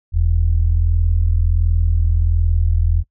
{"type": "tone pair together", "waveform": "sine", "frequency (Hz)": [41.02, 82.41], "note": ["E1", "E2"], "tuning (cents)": [-8, 0], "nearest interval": "octave", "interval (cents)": 1208, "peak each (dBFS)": -15, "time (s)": [0.12, 3.04], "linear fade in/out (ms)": 50, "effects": ["noise-tail reverb RT60 0.1 s tail -23 dB re dry"]}